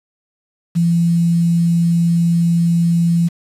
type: tone with quantisation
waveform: sine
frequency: 169.6 Hz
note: E3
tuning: 50 cents sharp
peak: -11 dBFS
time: 0.75-3.29 s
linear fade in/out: 20 ms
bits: 6
effects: resampled to 32000 Hz